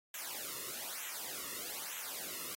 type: noise with flanger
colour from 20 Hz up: white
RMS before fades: -43 dBFS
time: 0.14-2.55 s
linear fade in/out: 2 ms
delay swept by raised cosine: 0.2 to 1.3 ms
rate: 1.1 Hz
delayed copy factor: -1
effects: AAC 48 kbps